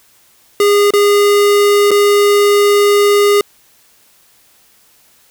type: tone with dropouts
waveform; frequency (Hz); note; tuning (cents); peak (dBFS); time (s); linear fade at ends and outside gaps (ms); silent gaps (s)
square; 408.7; G#4; -28; -8; 0.6-3.41; 2; 0.906-0.936 / 1.908-1.914
effects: white hiss -50 dBFS RMS until 5.3 s